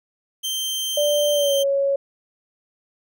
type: tone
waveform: sawtooth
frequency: 3136 Hz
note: G7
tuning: in tune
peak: -20 dBFS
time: 0.43-1.64 s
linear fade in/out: 20 ms
type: tone with pitch glide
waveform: sine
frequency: 587.3 to 554.3 Hz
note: D5 to C#5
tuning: 0 to 0 cents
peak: -17 dBFS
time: 0.97-1.96 s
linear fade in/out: 5 ms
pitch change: -100 cents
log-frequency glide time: 1.33-1.54 s
effects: none